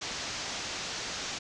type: low-pass noise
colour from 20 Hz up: white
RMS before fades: -37 dBFS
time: 0.01-1.39 s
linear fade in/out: 10 ms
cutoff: 6700 Hz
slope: 48 dB/octave
effects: none